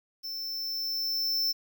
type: tone with level ramp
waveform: square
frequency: 5330 Hz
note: E8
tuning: 18 cents sharp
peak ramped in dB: -35 to -25 dBFS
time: 0.23-1.53 s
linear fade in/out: 20 ms
effects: 10-bit